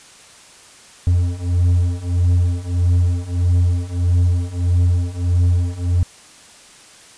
triangle beating tone pair, 87.31 / 88.91 Hz, F2 / F2, 0 / +31 cents, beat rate 1.6 Hz, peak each -16 / -14 dBFS, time 1.07-6.03 s, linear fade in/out 0 ms, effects white hiss -44 dBFS RMS until 7.17 s + resampled to 22050 Hz

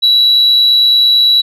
sine tone with amplitude modulation, 3918 Hz, B7, 15 cents flat, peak -3 dBFS, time 0.02-1.42 s, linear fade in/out 20 ms, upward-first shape sine, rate 129 Hz, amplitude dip 35%, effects tanh soft clip ceiling -2 dBFS

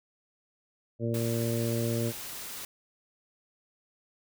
harmonic tone, 116.1 Hz, A#2, 7 cents flat, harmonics 1 / 2 / 3 / 4 / 5, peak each -30 / -33 / -35 / -36 / -37 dBFS, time 0.99-2.13 s, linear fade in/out 50 ms
white noise, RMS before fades -40 dBFS, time 1.14-2.65 s, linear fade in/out 2 ms
effects none

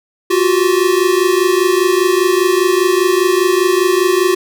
square tone pair together, 353.7 / 378.7 Hz, F4 / F#4, +22 / +40 cents, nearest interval minor second, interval 118 cents, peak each -14 dBFS, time 0.3-4.35 s, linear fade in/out 10 ms, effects none

